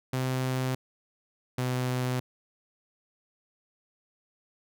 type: tone pair in turn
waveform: sawtooth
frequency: 129.4 / 126.59 Hz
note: C3 / B2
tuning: -19 / +43 cents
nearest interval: unison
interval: 38 cents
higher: first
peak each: -23 dBFS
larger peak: neither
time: 0.13-0.75 / 1.58-2.2 s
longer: neither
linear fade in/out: 5 ms
effects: none